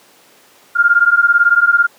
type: beating tone pair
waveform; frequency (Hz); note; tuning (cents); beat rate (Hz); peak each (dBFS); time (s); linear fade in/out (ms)
sine; 1396.9 / 1414.9; F6 / F6; 0 / +22; 18; -11; 0.75-1.87; 20
effects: pink hiss -47 dBFS RMS until 1.98 s + high-pass 300 Hz 12 dB/octave